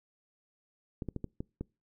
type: clicks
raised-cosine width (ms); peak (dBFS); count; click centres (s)
3; -23; 6; 1.022 / 1.087 / 1.163 / 1.243 / 1.405 / 1.61
effects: noise-tail reverb RT60 0.3 s tail -26 dB re dry